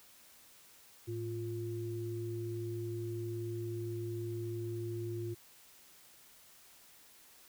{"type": "tone pair together", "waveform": "sine", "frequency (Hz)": [110, 349.2], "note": ["A2", "F4"], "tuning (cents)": [0, 0], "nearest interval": "octave + minor sixth", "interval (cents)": 2000, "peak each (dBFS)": [-39, -39], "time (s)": [1.07, 5.35], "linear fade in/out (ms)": 20, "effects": ["white hiss -60 dBFS RMS until 7.48 s"]}